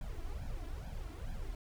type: noise with flanger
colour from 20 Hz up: brown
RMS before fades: -41 dBFS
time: 0.01-1.55 s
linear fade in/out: 2 ms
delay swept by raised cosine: 1.2 to 3 ms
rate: 2.3 Hz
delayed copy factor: +1
effects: none